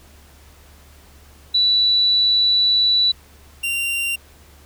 sine / 45% pulse tone pair in turn, 3951 / 2770 Hz, B7 / F7, 0 / -15 cents, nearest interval tritone, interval 615 cents, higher first, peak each -13 / -20 dBFS, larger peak first, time 1.54-3.12 / 3.63-4.16 s, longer first, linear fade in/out 10 ms, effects added 72 Hz sine -47 dBFS peak until 4.65 s + pink hiss -50 dBFS RMS until 4.65 s

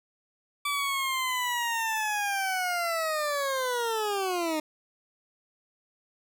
20% pulse linear sweep, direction down, 1160 to 303.1 Hz, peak -22 dBFS, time 0.65-4.6 s, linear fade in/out 5 ms, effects none

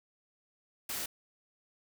white noise, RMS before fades -37 dBFS, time 0.89-1.06 s, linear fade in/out 5 ms, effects none

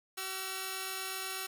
5% pulse tone pair together, 379.4 / 1352 Hz, F#4 / E6, +43 / +43 cents, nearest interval octave + minor seventh, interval 2200 cents, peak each -28 dBFS, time 0.17-1.47 s, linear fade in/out 10 ms, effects none

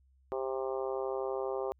harmonic tone, 132.2 Hz, C3, 18 cents sharp, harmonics 3 / 4 / 5 / 6 / 7 / 8 / 9, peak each -35 / -37 / -42 / -42 / -47 / -46 / -48 dBFS, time 0.32-1.72 s, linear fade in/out 0 ms, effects added 66 Hz sine -63 dBFS peak until 1.79 s

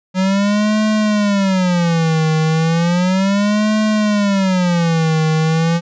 square tone with vibrato, 184.1 Hz, F#3, 8 cents flat, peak -13 dBFS, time 0.14-5.81 s, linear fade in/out 50 ms, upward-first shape sine, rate 0.34 Hz, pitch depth 270 cents each way, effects resampled to 16000 Hz

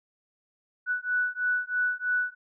sine beating tone pair, 1480 / 1483.1 Hz, F#6 / F#6, 0 / +4 cents, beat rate 3.1 Hz, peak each -28 dBFS, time 0.86-2.35 s, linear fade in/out 50 ms, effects none

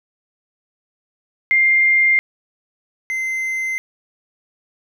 sine / triangle tone pair in turn, 2106 / 2071 Hz, C7 / C7, +11 / -18 cents, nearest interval unison, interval 29 cents, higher first, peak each -11 / -18 dBFS, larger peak first, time 1.51-2.19 / 3.1-3.78 s, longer neither, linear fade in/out 0 ms, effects none

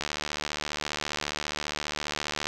click train, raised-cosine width 0.2 ms, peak -12 dBFS, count 185, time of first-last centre 0.01-2.47 s, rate 74.8 Hz, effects none

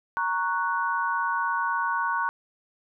sine chord, F# major, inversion first, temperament equal, 932.3 / 1108.7 / 1480 Hz, A#5 / C#6 / F#6, 0 / 0 / 0 cents, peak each -28 dBFS, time 0.17-2.29 s, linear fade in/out 0 ms, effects none

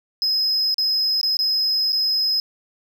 sine tone with dropouts, 5090 Hz, D#8, 39 cents sharp, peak -15 dBFS, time 0.22-2.4 s, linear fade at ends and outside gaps 1 ms, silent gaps 0.743-0.782 / 1.213-1.231 / 1.369-1.39 / 1.922-1.929 s, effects tanh soft clip ceiling -16 dBFS + 8-bit

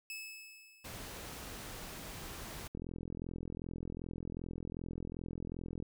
sawtooth tone with exponential decay, 2601 Hz, E7, 24 cents flat, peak -37 dBFS, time 0.1-1.48 s, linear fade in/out 1 ms, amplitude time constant 300 ms
pink noise, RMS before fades -46 dBFS, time 0.84-2.68 s, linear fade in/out 10 ms
click train, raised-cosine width 3 ms, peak -29 dBFS, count 132, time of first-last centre 2.75-5.825 s, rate 42.6 Hz
effects none

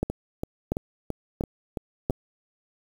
two click trains, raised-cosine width 2 ms, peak -15 / -11 dBFS, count 7 / 4, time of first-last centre 0.1-2.107 / 0.03-2.099 s, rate 2.99 / 1.45 Hz, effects 7-bit

